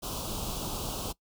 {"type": "band-stop noise", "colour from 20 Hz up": "pink", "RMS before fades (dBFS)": -35, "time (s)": [0.02, 1.13], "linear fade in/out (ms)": 20, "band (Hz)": [1300, 2800], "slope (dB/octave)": 48, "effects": ["noise-tail reverb RT60 0.1 s tail -21 dB re dry"]}